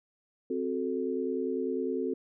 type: chord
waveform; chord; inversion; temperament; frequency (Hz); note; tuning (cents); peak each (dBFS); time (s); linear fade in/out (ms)
sine; F# diminished; second; equal; 261.6 / 370 / 440; C4 / F#4 / A4; 0 / 0 / 0; -33; 0.5-2.14; 5
effects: none